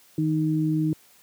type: tone pair together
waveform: sine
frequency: 157.54 / 311.1 Hz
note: D#3 / D#4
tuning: +22 / 0 cents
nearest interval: octave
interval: 1178 cents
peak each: -23 dBFS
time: 0.18-0.93 s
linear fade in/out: 2 ms
effects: white hiss -56 dBFS RMS until 1.22 s + high-pass 100 Hz 12 dB/octave